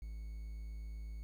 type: tone with quantisation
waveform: triangle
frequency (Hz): 54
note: A1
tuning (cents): -32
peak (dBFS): -40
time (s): 0.02-1.23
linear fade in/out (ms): 0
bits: 11
effects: none